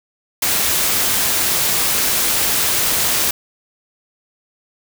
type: noise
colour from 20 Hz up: white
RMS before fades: -17 dBFS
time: 0.42-3.31 s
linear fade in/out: 5 ms
effects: none